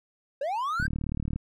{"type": "linear sweep", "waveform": "triangle", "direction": "up", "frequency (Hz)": [523.3, 1600], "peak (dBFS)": -25, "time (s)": [0.41, 0.87], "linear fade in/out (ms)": 5}
{"type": "click train", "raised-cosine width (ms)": 5, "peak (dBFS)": -19, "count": 22, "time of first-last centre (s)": [0.8, 1.36], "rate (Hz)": 37.5}
{"effects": []}